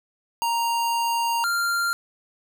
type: tone pair in turn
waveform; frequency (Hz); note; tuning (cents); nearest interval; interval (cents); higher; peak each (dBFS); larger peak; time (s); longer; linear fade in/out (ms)
square; 932.3 / 1391; A#5 / F6; 0 / -7; perfect fifth; 693; second; -22; neither; 0.42-1.44 / 1.44-1.93; first; 0
effects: none